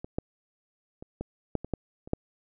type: clicks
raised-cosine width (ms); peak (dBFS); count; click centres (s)
2; -24 / -15 / -28 / -20 / -13 / -23 / -15 / -30 / -12; 9; 0.045 / 0.185 / 1.025 / 1.21 / 1.553 / 1.646 / 1.737 / 2.075 / 2.134
effects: none